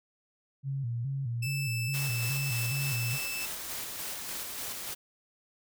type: tone with vibrato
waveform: sine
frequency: 127 Hz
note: B2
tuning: 49 cents sharp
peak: -30 dBFS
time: 0.63-3.19 s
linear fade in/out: 50 ms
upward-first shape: square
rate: 2.4 Hz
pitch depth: 130 cents each way
type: tone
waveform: sawtooth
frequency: 2637 Hz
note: E7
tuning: in tune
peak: -31 dBFS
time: 1.42-3.46 s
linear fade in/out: 10 ms
type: noise with tremolo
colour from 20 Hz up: white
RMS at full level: -37 dBFS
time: 1.93-4.95 s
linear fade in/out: 20 ms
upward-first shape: square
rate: 3.4 Hz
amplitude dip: 25%
effects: none